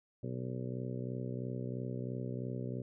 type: harmonic tone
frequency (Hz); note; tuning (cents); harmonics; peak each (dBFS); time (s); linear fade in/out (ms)
63; B1; +35; 2 / 3 / 4 / 5 / 6 / 7 / 8 / 9; -39 / -44 / -44 / -53 / -46 / -48 / -51 / -51; 0.23-2.82; 5
effects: none